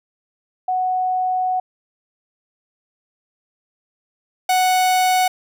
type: tone pair in turn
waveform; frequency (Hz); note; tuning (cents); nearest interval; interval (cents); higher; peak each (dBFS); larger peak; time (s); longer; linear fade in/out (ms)
sine / 45% pulse; 740 / 740; F#5 / F#5; 0 / 0; unison; 0; neither; -17 / -14; second; 0.68-1.6 / 4.49-5.28; first; 5
effects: none